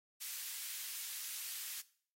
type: high-pass noise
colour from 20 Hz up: white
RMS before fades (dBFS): -44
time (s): 0.2-1.82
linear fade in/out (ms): 20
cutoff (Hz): 2100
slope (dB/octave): 12
effects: noise-tail reverb RT60 0.5 s tail -18 dB re dry + AAC 48 kbps